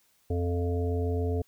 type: harmonic tone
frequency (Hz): 87.31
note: F2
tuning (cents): 0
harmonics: 1 / 3 / 5 / 7 / 8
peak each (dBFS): -27 / -35 / -32 / -43 / -41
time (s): 0.3-1.42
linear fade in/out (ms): 5
effects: white hiss -67 dBFS RMS until 1.47 s

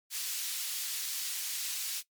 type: high-pass noise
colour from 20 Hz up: pink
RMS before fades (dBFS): -36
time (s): 0.1-2.03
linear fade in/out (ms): 50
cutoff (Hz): 3700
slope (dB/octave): 12
effects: noise-tail reverb RT60 0.1 s tail -17 dB re dry + MP3 96 kbps

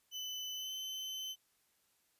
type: tone with pitch glide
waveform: 35% pulse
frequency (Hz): 3014 to 3056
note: F#7 to G7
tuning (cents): +31 to -45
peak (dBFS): -38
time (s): 0.11-1.36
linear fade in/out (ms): 50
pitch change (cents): +24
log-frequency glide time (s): 0.55-0.72
effects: white hiss -75 dBFS RMS until 2.19 s + resampled to 32000 Hz

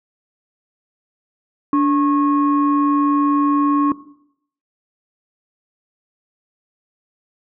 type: tone pair together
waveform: sine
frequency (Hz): 290 / 1091.1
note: D4 / C#6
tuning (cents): -22 / -28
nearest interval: octave + major seventh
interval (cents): 2294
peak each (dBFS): -12 / -18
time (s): 1.73-3.92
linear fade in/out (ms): 2
effects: noise-tail reverb RT60 0.7 s tail -17 dB re dry + tanh soft clip ceiling -7 dBFS

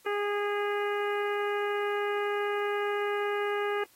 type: harmonic tone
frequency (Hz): 410.4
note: G#4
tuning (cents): -21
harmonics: 1 / 2 / 3 / 4 / 5 / 6 / 7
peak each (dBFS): -29 / -36 / -36 / -37 / -40 / -45 / -46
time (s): 0.06-3.84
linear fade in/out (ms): 5
effects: white hiss -61 dBFS RMS until 3.95 s + AAC 48 kbps

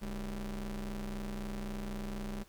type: ring-modulated tone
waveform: 45% pulse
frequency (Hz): 87.31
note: F2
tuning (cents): 0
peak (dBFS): -34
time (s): 0.01-2.44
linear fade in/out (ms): 20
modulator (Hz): 119
effects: pink hiss -63 dBFS RMS until 2.48 s

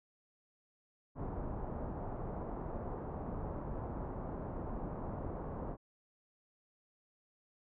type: low-pass noise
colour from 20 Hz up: pink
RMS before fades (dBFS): -41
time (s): 1.15-5.77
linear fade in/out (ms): 50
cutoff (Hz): 1000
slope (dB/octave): 24
effects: none

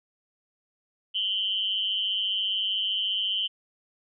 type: tone with amplitude modulation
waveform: sine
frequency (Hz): 3057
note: G7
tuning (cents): -44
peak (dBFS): -21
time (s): 1.14-3.48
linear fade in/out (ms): 20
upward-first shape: sine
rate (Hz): 201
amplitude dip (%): 80
effects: none

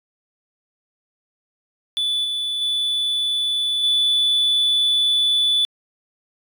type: tone with level steps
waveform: triangle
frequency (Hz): 3472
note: A7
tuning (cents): -24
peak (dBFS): -17 / -20 / -17 / -13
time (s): 1.97-5.65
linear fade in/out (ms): 0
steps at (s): 2.24 / 2.61 / 3.83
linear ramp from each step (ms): 10
effects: tanh soft clip ceiling -9 dBFS

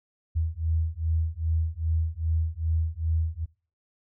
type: beating tone pair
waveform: sine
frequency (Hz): 79.7 / 82.2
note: D#2 / E2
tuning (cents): +42 / -4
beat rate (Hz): 2.5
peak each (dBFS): -27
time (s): 0.35-3.46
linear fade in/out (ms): 20
effects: noise-tail reverb RT60 0.4 s tail -23 dB re dry

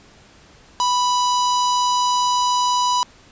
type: tone with notch filter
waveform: sawtooth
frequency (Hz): 987.8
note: B5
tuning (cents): 0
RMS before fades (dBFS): -18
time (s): 0.8-3.03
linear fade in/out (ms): 0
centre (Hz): 2000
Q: 0.79
effects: pink hiss -49 dBFS RMS until 3.31 s + resampled to 16000 Hz

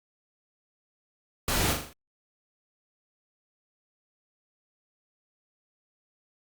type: noise with echo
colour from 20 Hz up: pink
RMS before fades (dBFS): -27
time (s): 1.48-1.73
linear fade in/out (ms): 2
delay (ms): 40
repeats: 5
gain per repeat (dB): -5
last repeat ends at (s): 1.93
effects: Opus 48 kbps

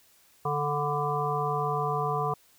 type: harmonic tone with a mistuned harmonic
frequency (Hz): 146.83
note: D3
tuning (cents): 0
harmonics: 1 / 3 / 5 / 7 / 8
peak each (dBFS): -32 / -32 / -32 / -32 / -32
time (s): 0.45-2.34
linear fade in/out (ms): 5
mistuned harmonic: 7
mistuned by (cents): -35
effects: white hiss -61 dBFS RMS until 2.58 s

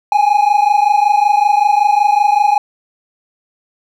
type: tone pair together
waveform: triangle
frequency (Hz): 814 / 839.3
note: G#5 / G#5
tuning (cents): -35 / +18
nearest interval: minor second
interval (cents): 53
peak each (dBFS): -10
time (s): 0.12-2.58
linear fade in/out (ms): 2
effects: none

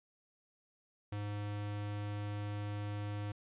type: tone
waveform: square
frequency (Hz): 103.3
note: G#2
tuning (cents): -9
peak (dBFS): -38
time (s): 1.12-3.32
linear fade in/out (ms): 5
effects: resampled to 8000 Hz

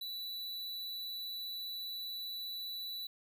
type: tone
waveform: square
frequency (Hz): 3957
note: B7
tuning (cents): +3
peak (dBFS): -40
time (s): 0.01-3.07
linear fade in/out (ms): 5
effects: none

